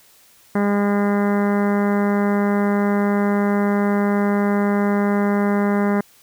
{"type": "harmonic tone", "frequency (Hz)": 203.1, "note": "G#3", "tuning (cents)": -38, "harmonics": [1, 2, 3, 4, 5, 6, 7, 8, 9, 10], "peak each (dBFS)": [-17, -23, -27, -29, -31, -33, -34, -35, -36, -37], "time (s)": [0.55, 6.01], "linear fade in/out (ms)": 5, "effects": ["white hiss -52 dBFS RMS until 6.22 s"]}